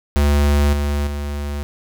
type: tone with level steps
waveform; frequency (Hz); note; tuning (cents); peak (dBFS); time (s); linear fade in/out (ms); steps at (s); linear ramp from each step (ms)
square; 72.3; D2; -27; -13 / -18 / -23; 0.16-1.63; 0; 0.73 / 1.07; 2
effects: none